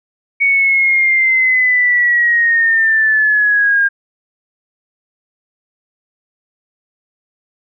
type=linear sweep; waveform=sine; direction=down; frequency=2236 to 1607 Hz; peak=-9 dBFS; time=0.4-3.89 s; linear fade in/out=20 ms; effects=none